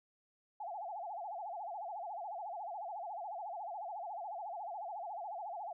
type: tone with vibrato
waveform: sine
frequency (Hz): 763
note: G5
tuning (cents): -47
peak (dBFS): -40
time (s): 0.6-5.73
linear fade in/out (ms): 5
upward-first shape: sine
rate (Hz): 14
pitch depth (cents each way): 220
effects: none